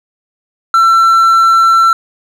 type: tone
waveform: triangle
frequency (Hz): 1345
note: E6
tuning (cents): +34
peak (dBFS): -3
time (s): 0.74-1.93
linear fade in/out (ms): 2
effects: none